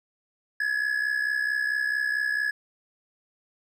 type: tone with amplitude modulation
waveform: triangle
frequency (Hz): 1693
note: G#6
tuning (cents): +33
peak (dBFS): -19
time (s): 0.6-2.51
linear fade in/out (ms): 5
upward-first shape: sine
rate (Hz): 64.5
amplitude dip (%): 70
effects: none